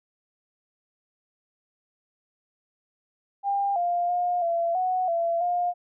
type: tone with pitch steps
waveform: sine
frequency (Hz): 799 / 700 / 711 / 678 / 739 / 676 / 708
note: G5 / F5 / F5 / E5 / F#5 / E5 / F5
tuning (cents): +33 / +4 / +31 / +49 / -2 / +43 / +23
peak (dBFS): -22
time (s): 3.43-5.74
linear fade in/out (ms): 50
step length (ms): 330
effects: none